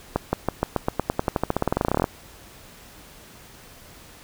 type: accelerating click train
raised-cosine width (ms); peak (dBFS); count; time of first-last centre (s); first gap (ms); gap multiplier
1; -6; 27; 0.16-2.042; 170; 0.92
effects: pink hiss -47 dBFS RMS until 4.23 s